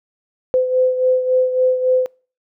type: beating tone pair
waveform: sine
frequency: 510 / 513.6 Hz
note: C5 / C5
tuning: -44 / -32 cents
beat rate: 3.6 Hz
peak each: -14 / -21 dBFS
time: 0.54-2.06 s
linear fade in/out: 0 ms
effects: noise-tail reverb RT60 0.4 s tail -26 dB re dry